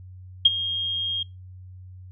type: tone with ADSR envelope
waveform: sine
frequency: 3238 Hz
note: G#7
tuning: 45 cents flat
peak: -8 dBFS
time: 0.45-1.23 s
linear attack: 7 ms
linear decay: 29 ms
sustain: -16 dB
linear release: 5 ms
effects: noise-tail reverb RT60 0.2 s tail -22 dB re dry + added 92 Hz sine -40 dBFS peak until 2.11 s